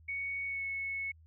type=tone with pitch glide; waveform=sine; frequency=2227 to 2201 Hz; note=C#7 to C#7; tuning=+7 to -13 cents; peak=-34 dBFS; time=0.08-1.12 s; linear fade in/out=10 ms; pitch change=-20 cents; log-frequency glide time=0.46-0.63 s; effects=added 80 Hz sine -56 dBFS peak until 1.26 s